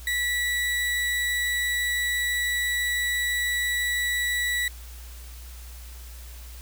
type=tone; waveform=35% pulse; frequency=1951 Hz; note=B6; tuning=22 cents flat; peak=-22 dBFS; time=0.07-4.68 s; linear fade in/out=2 ms; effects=added 60 Hz sine -39 dBFS peak until 6.61 s + white hiss -48 dBFS RMS until 6.61 s